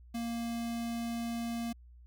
square tone with notch filter, 233.1 Hz, A#3, in tune, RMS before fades -36 dBFS, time 0.14-1.73 s, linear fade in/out 10 ms, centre 1400 Hz, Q 1.9, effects added 60 Hz sine -52 dBFS peak until 2.06 s

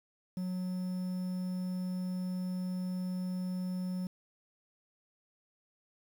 triangle tone with quantisation, 183.2 Hz, F#3, 17 cents flat, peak -31 dBFS, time 0.37-4.07 s, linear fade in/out 2 ms, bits 9, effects none

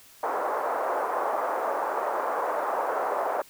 pink band-pass noise, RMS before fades -28 dBFS, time 0.23-3.42 s, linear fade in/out 5 ms, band 510 to 1200 Hz, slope 24 dB/octave, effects white hiss -53 dBFS RMS until 3.49 s

